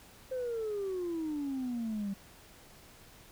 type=exponential sweep; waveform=sine; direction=down; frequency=524 to 193.7 Hz; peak=-31 dBFS; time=0.31-2.14 s; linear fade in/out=10 ms; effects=tanh soft clip ceiling -30 dBFS + pink hiss -56 dBFS RMS until 3.31 s